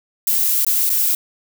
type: noise with dropouts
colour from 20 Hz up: violet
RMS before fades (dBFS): -17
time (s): 0.27-1.15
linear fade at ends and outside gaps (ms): 2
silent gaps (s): 0.648-0.666 / 0.895-0.9
effects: none